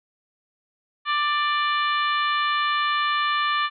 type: harmonic tone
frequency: 590 Hz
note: D5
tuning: 8 cents sharp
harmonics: 2 / 3 / 4 / 5 / 6 / 7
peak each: -22 / -27 / -31 / -31 / -32 / -39 dBFS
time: 1.05-3.7 s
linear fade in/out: 50 ms
effects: none